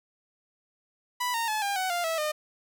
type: tone with pitch steps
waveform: sawtooth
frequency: 987.8 / 921.6 / 859.9 / 802.3 / 748.6 / 698.5 / 651.7 / 608.1 Hz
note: B5 / A#5 / A5 / G5 / F#5 / F5 / E5 / D#5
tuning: 0 / -20 / -40 / +40 / +20 / 0 / -20 / -40 cents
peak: -23 dBFS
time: 1.2-2.32 s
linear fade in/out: 10 ms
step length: 140 ms
effects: none